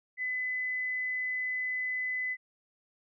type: tone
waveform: sine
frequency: 2011 Hz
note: B6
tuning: 31 cents sharp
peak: -30 dBFS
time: 0.17-2.37 s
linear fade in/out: 50 ms
effects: none